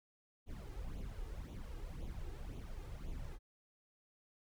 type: noise with flanger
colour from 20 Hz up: brown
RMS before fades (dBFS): -45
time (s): 0.46-3.39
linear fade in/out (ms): 50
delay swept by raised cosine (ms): 0.29 to 2.49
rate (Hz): 1.9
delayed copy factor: +0.7
effects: none